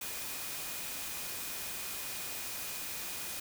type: tone in noise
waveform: sine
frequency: 2470 Hz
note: D#7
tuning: 13 cents flat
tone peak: -51 dBFS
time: 0.01-3.4 s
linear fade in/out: 5 ms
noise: white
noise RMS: -40 dBFS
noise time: 0.01-3.4 s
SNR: -14 dB
effects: none